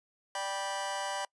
sawtooth chord, G major, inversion second, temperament just, 588 / 784 / 980 Hz, D5 / G5 / B5, +2 / 0 / -14 cents, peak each -35 / -33 / -34 dBFS, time 0.35-1.25 s, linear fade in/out 2 ms, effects noise-tail reverb RT60 0.1 s tail -25 dB re dry + resampled to 22050 Hz

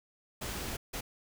pink noise bursts at uneven times, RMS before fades -38 dBFS, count 2, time 0.41-0.77 / 0.93-1.01 s, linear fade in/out 10 ms, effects none

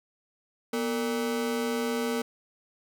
40% pulse ring-modulated tone, 349.2 Hz, F4, in tune, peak -23 dBFS, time 0.73-2.22 s, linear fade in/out 5 ms, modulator 107 Hz, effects none

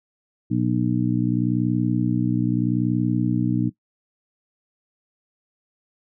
harmonic tone, 60.8 Hz, B1, 26 cents flat, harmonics 2 / 3 / 4 / 5, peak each -24 / -24 / -24 / -24 dBFS, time 0.5-3.7 s, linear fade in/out 20 ms, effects noise-tail reverb RT60 0.1 s tail -18 dB re dry

